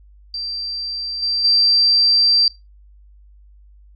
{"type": "tone with level steps", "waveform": "sine", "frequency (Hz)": 4699, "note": "D8", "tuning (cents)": 0, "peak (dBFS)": [-23, -17, -11], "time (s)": [0.34, 2.48], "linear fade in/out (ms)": 2, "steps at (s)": [1.22, 1.44], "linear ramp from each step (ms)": 10, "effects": ["noise-tail reverb RT60 0.2 s tail -19 dB re dry", "added 50 Hz sine -44 dBFS peak until 3.95 s"]}